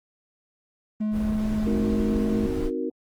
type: tone with pitch glide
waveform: triangle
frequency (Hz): 213.5 to 214.7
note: G#3 to A3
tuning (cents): +48 to -42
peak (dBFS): -21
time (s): 1-2.47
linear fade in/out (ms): 10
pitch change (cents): +10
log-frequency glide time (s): 1.23-1.35
type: noise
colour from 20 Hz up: brown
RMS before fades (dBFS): -31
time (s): 1.11-2.71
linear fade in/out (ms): 50
type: chord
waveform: sine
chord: C half-diminished seventh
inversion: none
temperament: equal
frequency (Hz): 261.6 / 311.1 / 370 / 466.2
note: C4 / Eb4 / Gb4 / Bb4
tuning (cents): 0 / 0 / 0 / 0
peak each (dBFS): -31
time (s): 1.66-2.9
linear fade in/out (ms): 10
effects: Opus 24 kbps